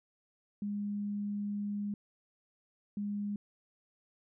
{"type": "tone bursts at uneven times", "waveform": "sine", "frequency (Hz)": 204.8, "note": "G#3", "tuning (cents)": -24, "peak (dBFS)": -33, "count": 2, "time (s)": [[0.62, 1.94], [2.97, 3.36]], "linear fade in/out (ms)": 2, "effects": []}